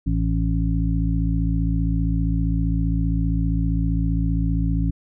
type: harmonic tone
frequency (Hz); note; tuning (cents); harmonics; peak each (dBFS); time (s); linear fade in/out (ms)
55.2; A1; +6; 1 / 2 / 3 / 5; -21 / -25 / -24 / -27; 0.06-4.91; 10
effects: none